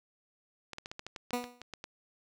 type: clicks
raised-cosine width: 0.2 ms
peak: -24 dBFS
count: 12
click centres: 0.733 / 0.784 / 0.859 / 0.915 / 0.994 / 1.066 / 1.162 / 1.307 / 1.441 / 1.616 / 1.737 / 1.841 s
type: tone with exponential decay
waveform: 15% pulse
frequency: 244.6 Hz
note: B3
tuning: 16 cents flat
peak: -22 dBFS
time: 1.33-1.62 s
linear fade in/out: 2 ms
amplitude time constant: 63 ms
effects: none